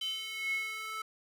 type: tone with high-pass filter sweep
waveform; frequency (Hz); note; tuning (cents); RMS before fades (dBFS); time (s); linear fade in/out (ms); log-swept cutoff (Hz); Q
square; 437.2; A4; -11; -37; 0.01-1.02; 5; 3200 to 1500; 9.8
effects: none